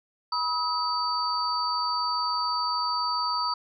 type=tone cluster; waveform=sine; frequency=974 / 1272 / 4601 Hz; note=B5 / D#6 / D8; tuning=-24 / +38 / -36 cents; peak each=-29 dBFS; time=0.32-3.54 s; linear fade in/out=5 ms; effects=none